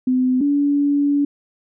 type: tone pair in turn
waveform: sine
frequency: 255 / 286.2 Hz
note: C4 / D4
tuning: -44 / -45 cents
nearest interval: major second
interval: 199 cents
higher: second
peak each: -14 dBFS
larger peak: neither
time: 0.07-0.41 / 0.41-1.25 s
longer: second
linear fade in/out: 5 ms
effects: none